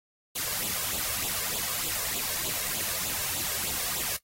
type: noise with flanger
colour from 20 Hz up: white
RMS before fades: -31 dBFS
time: 0.35-4.17 s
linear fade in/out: 10 ms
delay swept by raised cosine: 0.26 to 1.86 ms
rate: 3.3 Hz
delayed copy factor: +0.7
effects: noise-tail reverb RT60 0.1 s tail -17 dB re dry + AAC 48 kbps